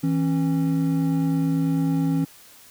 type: tone pair together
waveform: triangle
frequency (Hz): 163 / 272.1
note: E3 / C#4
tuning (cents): -19 / -32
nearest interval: major sixth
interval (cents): 887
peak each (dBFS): -20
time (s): 0.03-2.25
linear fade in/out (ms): 10
effects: white hiss -49 dBFS RMS until 2.7 s